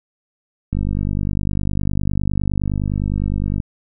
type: click train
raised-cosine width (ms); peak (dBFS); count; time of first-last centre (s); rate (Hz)
5; -9; 144; 0.73-3.601; 49.8
effects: none